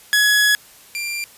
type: tone pair in turn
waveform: sawtooth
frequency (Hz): 1684 / 2375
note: G#6 / D7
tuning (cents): +24 / +19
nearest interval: tritone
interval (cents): 595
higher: second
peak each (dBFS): -9 / -20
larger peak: first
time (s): 0.13-0.55 / 0.95-1.24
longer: first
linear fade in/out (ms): 0
effects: white hiss -46 dBFS RMS until 1.37 s + resampled to 32000 Hz